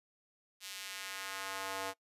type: tone with high-pass filter sweep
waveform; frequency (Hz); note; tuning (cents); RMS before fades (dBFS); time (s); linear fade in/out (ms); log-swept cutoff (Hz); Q
square; 96.5; G2; -27; -42; 0.6-1.94; 50; 3300 to 630; 0.98
effects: noise-tail reverb RT60 0.1 s tail -22 dB re dry + resampled to 32000 Hz